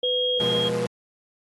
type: tone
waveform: sine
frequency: 3262 Hz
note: G#7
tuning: 32 cents flat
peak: -23 dBFS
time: 0.03-0.69 s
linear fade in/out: 10 ms
type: tone with pitch glide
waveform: sine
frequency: 498.3 to 483 Hz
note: B4 to B4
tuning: +15 to -39 cents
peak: -24 dBFS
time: 0.03-0.86 s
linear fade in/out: 2 ms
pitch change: -54 cents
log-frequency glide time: 0.34-0.45 s
type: chord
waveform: sawtooth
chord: F diminished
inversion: second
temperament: equal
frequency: 123.47 / 174.61 / 207.7 Hz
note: Cb3 / F3 / Ab3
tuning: 0 / 0 / 0 cents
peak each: -28 dBFS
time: 0.4-0.87 s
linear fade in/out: 5 ms
effects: AAC 32 kbps